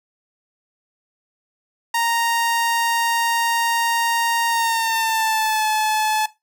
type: tone with pitch glide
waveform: sawtooth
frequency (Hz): 930 to 862.7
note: A#5 to A5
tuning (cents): -4 to -34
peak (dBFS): -14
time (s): 1.94-6.26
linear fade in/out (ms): 5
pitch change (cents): -130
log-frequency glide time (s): 4.48-5.65
effects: noise-tail reverb RT60 0.2 s tail -17 dB re dry